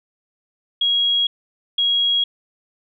sine tone pair in turn, 3300 / 3300 Hz, G#7 / G#7, -12 / -12 cents, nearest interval unison, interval 0 cents, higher neither, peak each -15 dBFS, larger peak neither, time 0.81-1.27 / 1.78-2.24 s, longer neither, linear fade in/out 5 ms, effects none

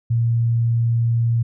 sine tone, 116.54 Hz, A#2, in tune, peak -15 dBFS, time 0.1-1.43 s, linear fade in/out 10 ms, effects none

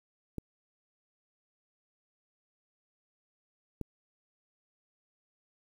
clicks, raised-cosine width 3 ms, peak -23 dBFS, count 2, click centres 0.383 / 3.813 s, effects 9-bit

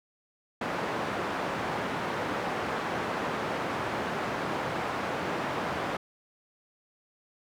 white band-pass noise, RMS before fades -32 dBFS, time 0.61-5.97 s, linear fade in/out 5 ms, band 120 to 1200 Hz, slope 12 dB/octave, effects none

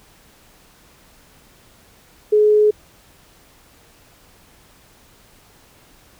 sine tone, 422.9 Hz, G#4, 31 cents sharp, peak -10 dBFS, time 2.32-2.71 s, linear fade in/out 10 ms, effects pink hiss -51 dBFS RMS until 6.19 s

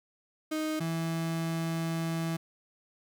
35% pulse tone pair in turn, 311.1 / 164.39 Hz, D#4 / E3, 0 / -4 cents, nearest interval major seventh, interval 1104 cents, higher first, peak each -28 dBFS, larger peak neither, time 0.51-0.8 / 0.8-2.37 s, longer second, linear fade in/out 10 ms, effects none

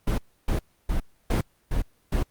brown noise bursts, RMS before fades -23 dBFS, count 6, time 0.07-2.23 s, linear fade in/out 5 ms, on 110 ms, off 300 ms, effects pink hiss -65 dBFS RMS until 2.3 s + Opus 24 kbps

